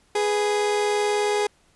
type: tone pair together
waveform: 30% pulse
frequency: 415.3 / 493.9 Hz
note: G#4 / B4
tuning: 0 / 0 cents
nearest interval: minor third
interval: 300 cents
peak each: -18 / -28 dBFS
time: 0.15-1.47 s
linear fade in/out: 5 ms
effects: pink hiss -61 dBFS RMS until 1.75 s + resampled to 24000 Hz